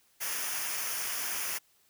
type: noise with comb filter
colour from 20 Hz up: white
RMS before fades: -34 dBFS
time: 0.2-1.59 s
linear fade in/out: 20 ms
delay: 0.25 ms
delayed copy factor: -0.65
effects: white hiss -67 dBFS RMS until 1.89 s